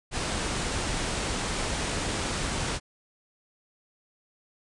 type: low-pass noise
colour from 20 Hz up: pink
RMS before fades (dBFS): -30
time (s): 0.11-2.8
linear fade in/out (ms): 50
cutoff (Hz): 9700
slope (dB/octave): 96
effects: none